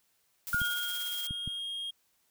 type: noise with tremolo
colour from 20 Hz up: blue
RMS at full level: -38 dBFS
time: 0.47-1.27 s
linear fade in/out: 0 ms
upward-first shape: sine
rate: 17 Hz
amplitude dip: 45%
type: tone with exponential decay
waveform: sine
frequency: 1432 Hz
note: F6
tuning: 43 cents sharp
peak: -25 dBFS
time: 0.53-1.59 s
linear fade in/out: 2 ms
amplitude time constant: 230 ms
type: clicks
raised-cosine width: 5 ms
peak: -26 dBFS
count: 4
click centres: 0.545 / 0.617 / 1.309 / 1.476 s
type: tone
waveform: triangle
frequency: 3246 Hz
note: G#7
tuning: 40 cents flat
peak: -33 dBFS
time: 0.6-1.91 s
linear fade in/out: 10 ms
effects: white hiss -72 dBFS RMS until 2.3 s